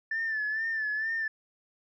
sine tone with vibrato, 1760 Hz, A6, in tune, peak -27 dBFS, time 0.11-1.28 s, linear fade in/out 5 ms, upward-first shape sine, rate 2.2 Hz, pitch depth 58 cents each way, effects tanh soft clip ceiling -24 dBFS

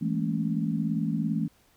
sine chord, A major seventh, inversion second, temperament equal with one note detuned, 164.81 / 207.7 / 225.3 / 277.2 Hz, E3 / G#3 / A3 / C#4, 0 / 0 / +41 / 0 cents, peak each -29 / -31 / -30 / -33 dBFS, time 0.01-1.48 s, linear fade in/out 10 ms, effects pink hiss -63 dBFS RMS until 1.76 s

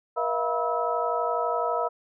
sine tone cluster, 477.1 / 646 / 698 / 971 / 1297 Hz, A#4 / E5 / F5 / B5 / E6, +40 / -35 / -1 / -30 / -28 cents, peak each -30 dBFS, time 0.16-1.89 s, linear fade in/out 20 ms, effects none

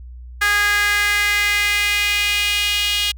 sawtooth tone with high-pass filter sweep, 410.9 Hz, G#4, 18 cents flat, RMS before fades -18 dBFS, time 0.41-3.12 s, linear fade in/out 10 ms, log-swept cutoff 1600 to 3000 Hz, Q 3.6, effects added 61 Hz sine -33 dBFS peak until 3.17 s

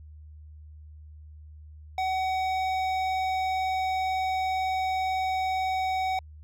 sine tone with hard clipping, 753 Hz, F#5, 30 cents sharp, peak -27 dBFS, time 1.98-6.19 s, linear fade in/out 2 ms, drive 12 dB, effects added 76 Hz sine -44 dBFS peak until 6.43 s

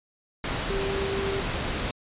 sine tone in noise, 392 Hz, G4, in tune, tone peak -28 dBFS, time 0.7-1.4 s, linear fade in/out 2 ms, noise pink, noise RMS -29 dBFS, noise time 0.44-1.91 s, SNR -2 dB, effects resampled to 8000 Hz

